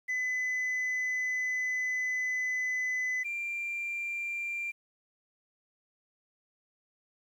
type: tone pair in turn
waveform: sine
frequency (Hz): 2010 / 2375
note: B6 / D7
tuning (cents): +30 / +19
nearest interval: minor third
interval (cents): 289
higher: second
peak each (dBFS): -26 / -31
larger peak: first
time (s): 0.08-3.24 / 3.24-4.72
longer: first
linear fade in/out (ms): 20
effects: tanh soft clip ceiling -28 dBFS + 10-bit